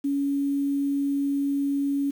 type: tone with quantisation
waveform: sine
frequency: 280.2 Hz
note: C#4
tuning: 19 cents sharp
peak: -22 dBFS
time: 0.04-2.11 s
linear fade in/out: 10 ms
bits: 8
effects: none